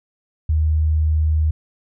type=tone; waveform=sine; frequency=77.78 Hz; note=D#2; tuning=in tune; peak=-14 dBFS; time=0.49-1.51 s; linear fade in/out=5 ms; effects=none